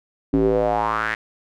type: tone with band-pass filter sweep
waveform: square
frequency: 55 Hz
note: A1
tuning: in tune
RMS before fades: -20 dBFS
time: 0.33-1.15 s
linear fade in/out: 5 ms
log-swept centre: 290 to 1900 Hz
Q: 4.7
effects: none